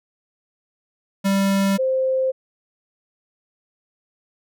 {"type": "tone pair in turn", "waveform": ["square", "sine"], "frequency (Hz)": [196, 523.3], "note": ["G3", "C5"], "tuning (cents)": [0, 0], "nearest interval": "octave + perfect fourth", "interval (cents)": 1700, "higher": "second", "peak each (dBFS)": -17, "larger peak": "neither", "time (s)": [[1.24, 1.78], [1.78, 2.32]], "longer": "neither", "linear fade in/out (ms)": 20, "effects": []}